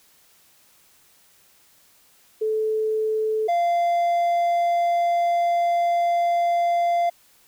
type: tone pair in turn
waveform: sine / triangle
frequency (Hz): 435.4 / 691.2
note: A4 / F5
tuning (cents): -18 / -18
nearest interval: minor sixth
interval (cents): 800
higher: second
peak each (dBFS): -20 / -16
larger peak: second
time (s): 2.41-3.48 / 3.48-7.1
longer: second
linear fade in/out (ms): 10
effects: white hiss -57 dBFS RMS until 7.47 s